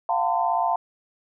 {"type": "tone cluster", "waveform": "sine", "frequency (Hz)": [697, 753, 897, 1025], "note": ["F5", "F#5", "A5", "C6"], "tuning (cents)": [-4, 30, 33, -36], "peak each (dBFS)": [-24, -28, -24, -28], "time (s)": [0.09, 0.76], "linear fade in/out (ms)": 2, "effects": []}